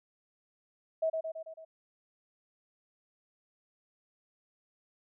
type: tone with echo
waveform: sine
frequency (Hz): 643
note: E5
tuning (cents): -43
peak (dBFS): -26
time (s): 1.02-1.1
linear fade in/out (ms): 10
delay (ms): 110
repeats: 5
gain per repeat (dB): -4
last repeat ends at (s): 1.65
effects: none